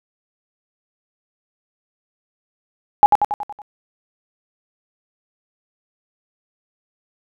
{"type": "tone with echo", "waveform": "sine", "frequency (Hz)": 830.6, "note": "G#5", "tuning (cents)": 0, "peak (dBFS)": -3, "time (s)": [3.03, 3.06], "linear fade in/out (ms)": 0, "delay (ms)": 93, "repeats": 6, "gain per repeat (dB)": -5, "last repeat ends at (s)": 3.618, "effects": []}